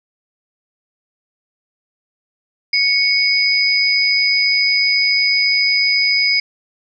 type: tone pair together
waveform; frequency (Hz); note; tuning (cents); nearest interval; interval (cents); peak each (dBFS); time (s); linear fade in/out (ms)
sine; 2217 / 4977; C#7 / D#8; 0 / 0; octave + major second; 1400; -15; 2.73-6.4; 5
effects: none